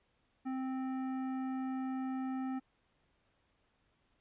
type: tone with hard clipping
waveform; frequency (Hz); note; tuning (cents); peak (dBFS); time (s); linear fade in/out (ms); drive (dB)
sine; 261.6; C4; 0; -37; 0.45-2.6; 20; 12
effects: pink hiss -75 dBFS RMS until 4.2 s + resampled to 8000 Hz